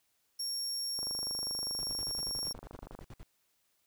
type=tone; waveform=30% pulse; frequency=5530 Hz; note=F8; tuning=18 cents flat; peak=-30 dBFS; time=0.39-2.53 s; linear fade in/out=10 ms
type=click train; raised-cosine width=1 ms; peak=-32 dBFS; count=51; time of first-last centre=0.99-2.99 s; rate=25 Hz
type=noise bursts; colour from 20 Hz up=brown; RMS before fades=-47 dBFS; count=16; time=1.8-3.23 s; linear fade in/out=0 ms; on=35 ms; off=58 ms
effects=white hiss -75 dBFS RMS until 3.86 s